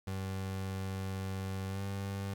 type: tone with pitch glide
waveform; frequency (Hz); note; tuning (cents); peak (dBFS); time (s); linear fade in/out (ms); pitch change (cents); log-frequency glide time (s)
30% pulse; 95.7 to 98.45; G2 to G2; -41 to +8; -33; 0.07-2.34; 5; +49; 1.68-1.82
effects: 11-bit